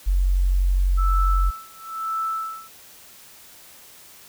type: tone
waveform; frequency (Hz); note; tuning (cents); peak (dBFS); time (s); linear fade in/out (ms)
sine; 46.02; F#1; -9; -16; 0.06-1.51; 20
type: tone with tremolo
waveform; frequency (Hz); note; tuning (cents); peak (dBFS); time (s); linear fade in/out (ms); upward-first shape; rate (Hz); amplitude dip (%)
sine; 1318.5; E6; 0; -22; 0.97-2.69; 20; sine; 1; 95
effects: white hiss -47 dBFS RMS until 4.28 s